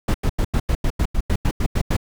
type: noise bursts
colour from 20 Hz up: brown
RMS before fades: -18 dBFS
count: 13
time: 0.08-1.967 s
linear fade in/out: 5 ms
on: 63 ms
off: 89 ms
effects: none